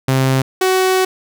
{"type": "tone pair in turn", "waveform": "sawtooth", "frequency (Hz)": [132.4, 374.5], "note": ["C3", "F#4"], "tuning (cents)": [21, 21], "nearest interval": "octave + tritone", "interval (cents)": 1800, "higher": "second", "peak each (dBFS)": -8, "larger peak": "neither", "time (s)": [[0.08, 0.42], [0.61, 1.05]], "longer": "second", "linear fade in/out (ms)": 5, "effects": []}